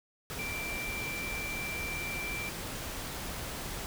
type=tone in noise; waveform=sine; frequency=2349 Hz; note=D7; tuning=in tune; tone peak=-36 dBFS; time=0.39-2.49 s; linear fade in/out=0 ms; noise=pink; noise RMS=-39 dBFS; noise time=0.3-3.86 s; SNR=0 dB; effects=none